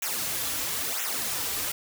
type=noise with flanger; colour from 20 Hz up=white; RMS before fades=-30 dBFS; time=0.02-1.72 s; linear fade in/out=5 ms; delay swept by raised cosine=0.21 to 5.61 ms; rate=1 Hz; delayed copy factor=-0.9; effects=none